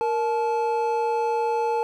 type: tone pair together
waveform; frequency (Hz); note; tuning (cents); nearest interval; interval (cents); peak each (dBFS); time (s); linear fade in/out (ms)
triangle; 466.2 / 865.4; A#4 / A5; 0 / -29; major seventh; 1071; -22; 0.01-1.83; 0
effects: none